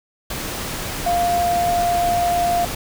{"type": "tone in noise", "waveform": "sine", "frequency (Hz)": 698.5, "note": "F5", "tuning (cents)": 0, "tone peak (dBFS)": -16, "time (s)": [1.06, 2.65], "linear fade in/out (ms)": 5, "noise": "pink", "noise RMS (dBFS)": -27, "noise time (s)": [0.3, 2.75], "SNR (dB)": 8, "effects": []}